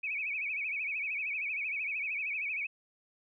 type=tone with vibrato; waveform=sine; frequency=2400 Hz; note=D7; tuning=37 cents sharp; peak=-32 dBFS; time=0.03-2.67 s; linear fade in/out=10 ms; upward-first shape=sine; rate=13 Hz; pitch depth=140 cents each way; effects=none